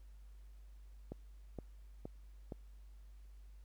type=click train; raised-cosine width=2 ms; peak=-30 dBFS; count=4; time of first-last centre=1.12-2.522 s; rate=2.14 Hz; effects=added 50 Hz sine -53 dBFS peak until 3.64 s + pink hiss -75 dBFS RMS until 3.64 s